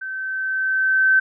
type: tone with level ramp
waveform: sine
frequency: 1541 Hz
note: G6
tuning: 30 cents flat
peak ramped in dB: -27 to -11 dBFS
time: 0.01-1.2 s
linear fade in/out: 10 ms
effects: none